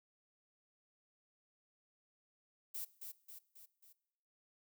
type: noise with echo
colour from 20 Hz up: violet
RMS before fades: -43 dBFS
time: 2.74-2.85 s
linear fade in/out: 10 ms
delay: 270 ms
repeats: 4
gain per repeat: -5 dB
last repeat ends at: 3.93 s
effects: noise-tail reverb RT60 0.9 s tail -20 dB re dry